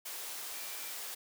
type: tone in noise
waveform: sine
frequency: 2349 Hz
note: D7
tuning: in tune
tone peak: -53 dBFS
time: 0.53-0.91 s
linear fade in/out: 10 ms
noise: white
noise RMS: -42 dBFS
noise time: 0.05-1.15 s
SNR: -14 dB
effects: high-pass 400 Hz 12 dB/octave